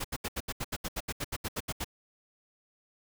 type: noise bursts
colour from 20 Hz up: pink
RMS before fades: -34 dBFS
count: 16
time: 0-1.845 s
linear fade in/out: 10 ms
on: 45 ms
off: 75 ms
effects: none